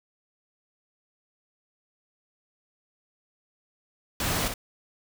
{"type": "noise with echo", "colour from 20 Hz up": "pink", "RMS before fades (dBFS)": -28, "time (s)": [4.2, 4.48], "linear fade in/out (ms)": 2, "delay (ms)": 59, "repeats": 1, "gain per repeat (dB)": -6, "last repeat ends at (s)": 4.539, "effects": []}